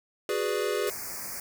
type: chord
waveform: square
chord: G# half-diminished seventh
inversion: third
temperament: equal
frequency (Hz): 370 / 415.3 / 493.9 / 587.3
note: F#4 / G#4 / B4 / D5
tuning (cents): 0 / 0 / 0 / 0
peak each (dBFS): -34 / -30 / -33 / -36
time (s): 0.29-0.9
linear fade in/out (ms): 2
type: band-stop noise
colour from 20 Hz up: white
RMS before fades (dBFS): -37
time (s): 0.87-1.4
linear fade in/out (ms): 2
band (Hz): 2400 to 4600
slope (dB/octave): 96
effects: none